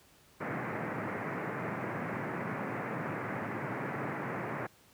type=band-pass noise; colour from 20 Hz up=pink; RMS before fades=-37 dBFS; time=0.4-4.67 s; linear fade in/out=10 ms; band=110 to 2200 Hz; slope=48 dB/octave; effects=pink hiss -62 dBFS RMS until 4.93 s + high-pass 60 Hz 12 dB/octave